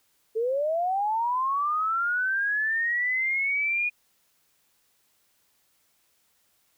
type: linear sweep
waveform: sine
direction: up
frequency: 431.7 to 2460 Hz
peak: -23 dBFS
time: 0.35-3.9 s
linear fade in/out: 20 ms
effects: white hiss -68 dBFS RMS until 6.77 s